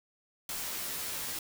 white noise with comb filter, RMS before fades -37 dBFS, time 0.49-1.39 s, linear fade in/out 2 ms, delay 14 ms, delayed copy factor -1, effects none

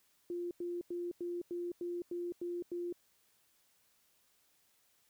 sine tone bursts, 349.2 Hz, F4, in tune, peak -36 dBFS, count 9, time 0.3-2.926 s, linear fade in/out 2 ms, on 210 ms, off 92 ms, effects white hiss -72 dBFS RMS until 5.09 s

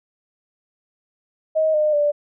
sine tone with pitch steps, 630 / 608.2 / 587.1 Hz, D#5 / D#5 / D5, +21 / -40 / -1 cents, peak -15 dBFS, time 1.55-2.12 s, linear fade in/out 20 ms, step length 190 ms, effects none

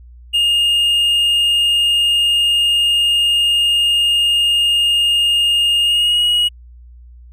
triangle tone with pitch glide, 2836 to 2897 Hz, F7 to F#7, +26 to -37 cents, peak -10 dBFS, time 0.33-6.49 s, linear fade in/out 20 ms, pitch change +37 cents, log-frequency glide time 5.82-6.24 s, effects added 60 Hz sine -37 dBFS peak until 7.32 s

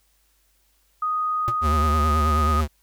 sine tone, 1244.5 Hz, D#6, in tune, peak -21 dBFS, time 1.02-2.61 s, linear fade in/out 5 ms
square tone with exponential decay, 116.54 Hz, A#2, in tune, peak -20 dBFS, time 1.48-1.56 s, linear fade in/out 0 ms, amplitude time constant 16 ms
square tone with vibrato, 76.1 Hz, D#2, 38 cents flat, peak -20 dBFS, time 1.61-2.68 s, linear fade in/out 50 ms, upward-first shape triangle, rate 9.3 Hz, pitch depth 92 cents each way
effects added 50 Hz sine -65 dBFS peak until 2.82 s + white hiss -65 dBFS RMS until 2.82 s

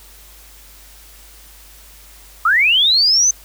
sine linear sweep, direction up, 1210 to 6300 Hz, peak -10 dBFS, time 2.45-3.31 s, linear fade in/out 5 ms, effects added 50 Hz sine -44 dBFS peak until 3.44 s + white hiss -44 dBFS RMS until 3.44 s

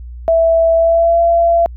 sine tone with pitch glide, 659.3 to 677.8 Hz, E5 to E5, 0 to +48 cents, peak -8 dBFS, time 0.28-1.66 s, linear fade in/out 0 ms, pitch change +48 cents, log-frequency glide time 0.75-1.2 s, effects added 60 Hz sine -27 dBFS peak until 1.76 s

